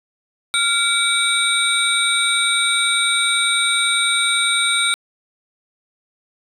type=tone cluster; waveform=sine; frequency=1392 / 2292 / 3650 / 3860 / 8690 Hz; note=F6 / D7 / A#7 / B7 / C#9; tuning=-6 / -43 / -37 / -40 / -35 cents; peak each=-21 dBFS; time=0.54-4.94 s; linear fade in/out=0 ms; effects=tanh soft clip ceiling -6 dBFS + 8-bit